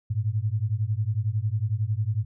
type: beating tone pair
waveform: sine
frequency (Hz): 102 / 113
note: G#2 / A2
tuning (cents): -31 / +47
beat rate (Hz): 11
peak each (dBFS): -26 / -26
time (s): 0.1-2.25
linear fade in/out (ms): 10
effects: none